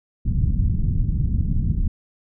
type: low-pass noise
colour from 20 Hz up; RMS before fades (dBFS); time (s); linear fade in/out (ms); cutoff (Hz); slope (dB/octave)
pink; -20; 0.25-1.88; 5; 180; 24
effects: none